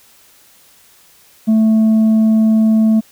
sine tone with tanh clipping, 220 Hz, A3, in tune, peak -9 dBFS, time 1.47-3.01 s, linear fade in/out 20 ms, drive 3 dB, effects white hiss -48 dBFS RMS until 3.11 s

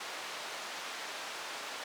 pink band-pass noise, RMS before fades -42 dBFS, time 0-1.84 s, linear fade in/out 5 ms, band 670 to 5700 Hz, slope 12 dB/octave, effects none

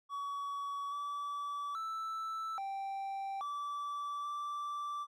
triangle tone with pitch steps, 1130 / 1152 / 1320 / 783 / 1158 / 1168 Hz, C#6 / D6 / E6 / G5 / D6 / D6, +33 / -34 / +2 / -2 / -25 / -10 cents, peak -35 dBFS, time 0.09-5.07 s, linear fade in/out 50 ms, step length 830 ms, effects none

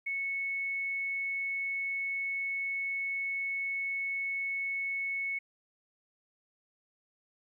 sine tone, 2206 Hz, C#7, 9 cents flat, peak -31 dBFS, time 0.06-5.39 s, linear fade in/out 10 ms, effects 12-bit

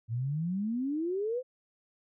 sine exponential sweep, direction up, 110 to 523.3 Hz, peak -29 dBFS, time 0.08-1.43 s, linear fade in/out 50 ms, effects none

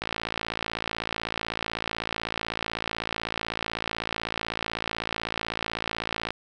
click train, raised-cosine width 0.3 ms, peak -12 dBFS, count 353, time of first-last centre 0.02-6.306 s, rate 56 Hz, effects none

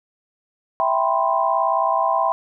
sine chord, C major seventh, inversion first, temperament equal, 659.3 / 784 / 987.8 / 1046.5 Hz, E5 / G5 / B5 / C6, 0 / 0 / 0 / 0 cents, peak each -22 dBFS, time 0.8-2.32 s, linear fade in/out 0 ms, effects none

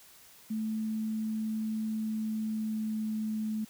sine tone with pitch glide, 218.5 to 216.7 Hz, A3 to A3, -12 to -26 cents, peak -30 dBFS, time 0.5-3.65 s, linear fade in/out 10 ms, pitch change -14 cents, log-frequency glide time 1.88-3.38 s, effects white hiss -56 dBFS RMS until 3.69 s

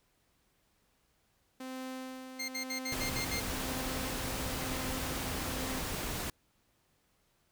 sawtooth tone with tremolo, 259.3 Hz, C4, 15 cents flat, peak -35 dBFS, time 1.6-5.8 s, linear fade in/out 5 ms, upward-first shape sine, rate 1 Hz, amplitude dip 50%
20% pulse tone bursts, 2111 Hz, C7, 15 cents sharp, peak -30 dBFS, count 7, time 2.39-3.404 s, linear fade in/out 10 ms, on 96 ms, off 57 ms
pink noise, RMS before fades -37 dBFS, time 2.92-6.3 s, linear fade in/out 2 ms
effects pink hiss -73 dBFS RMS until 7.51 s

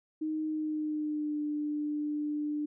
sine tone with pitch glide, 311.1 to 297.7 Hz, D#4 to D4, 0 to +24 cents, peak -30 dBFS, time 0.21-2.66 s, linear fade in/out 10 ms, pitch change -76 cents, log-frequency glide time 0.45-1.41 s, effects none

